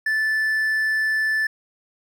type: tone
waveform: triangle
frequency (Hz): 1753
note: A6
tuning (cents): -7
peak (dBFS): -17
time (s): 0.06-1.47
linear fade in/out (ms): 5
effects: none